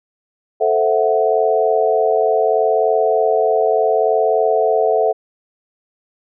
sine chord, F# half-diminished seventh, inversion first, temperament equal, 440 / 523.3 / 659.3 / 740 Hz, A4 / C5 / E5 / F#5, 0 / 0 / 0 / 0 cents, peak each -16 / -21 / -17 / -19 dBFS, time 0.6-5.13 s, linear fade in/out 20 ms, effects none

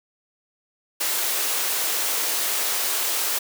white high-pass noise, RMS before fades -24 dBFS, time 1-3.39 s, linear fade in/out 10 ms, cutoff 340 Hz, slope 24 dB/octave, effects none

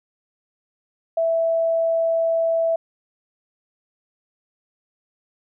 sine tone, 659.3 Hz, E5, in tune, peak -17 dBFS, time 1.17-2.76 s, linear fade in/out 5 ms, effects none

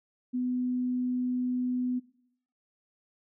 sine tone, 250 Hz, B3, 21 cents sharp, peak -27 dBFS, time 0.33-2 s, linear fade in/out 20 ms, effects noise-tail reverb RT60 0.7 s tail -19 dB re dry

